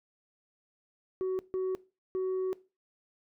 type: tone bursts at uneven times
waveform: sine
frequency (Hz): 374.5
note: F#4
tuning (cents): +21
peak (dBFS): -26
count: 3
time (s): 1.21-1.39 / 1.54-1.75 / 2.15-2.53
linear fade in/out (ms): 0
effects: noise-tail reverb RT60 0.3 s tail -21 dB re dry + tanh soft clip ceiling -28 dBFS